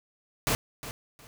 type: noise with echo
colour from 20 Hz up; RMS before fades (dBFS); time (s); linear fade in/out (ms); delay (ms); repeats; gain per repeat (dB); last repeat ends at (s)
pink; -26; 0.47-0.55; 0; 360; 2; -13; 1.27
effects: none